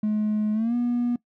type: tone with pitch glide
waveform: triangle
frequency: 212.7 to 241.5 Hz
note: G#3 to B3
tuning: +42 to -39 cents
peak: -18 dBFS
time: 0.03-1.16 s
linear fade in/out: 5 ms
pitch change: +219 cents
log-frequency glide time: 0.53-0.75 s
effects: noise-tail reverb RT60 0.1 s tail -22 dB re dry + tanh soft clip ceiling -17 dBFS